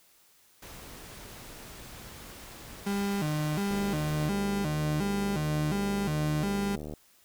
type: noise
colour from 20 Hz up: pink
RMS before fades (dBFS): -46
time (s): 0.62-4.27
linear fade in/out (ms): 5
type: tone with vibrato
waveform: 35% pulse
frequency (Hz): 174.2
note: F3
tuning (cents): -4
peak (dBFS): -26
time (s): 2.86-6.76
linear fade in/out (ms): 10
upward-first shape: square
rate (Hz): 1.4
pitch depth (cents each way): 240
type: click train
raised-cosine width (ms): 2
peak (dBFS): -26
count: 244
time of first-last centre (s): 3.71-6.937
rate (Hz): 75.3
effects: white hiss -62 dBFS RMS until 7.24 s